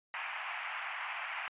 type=band-pass noise; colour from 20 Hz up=white; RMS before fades=-40 dBFS; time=0.14-1.48 s; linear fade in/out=0 ms; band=730 to 2700 Hz; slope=48 dB/octave; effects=resampled to 8000 Hz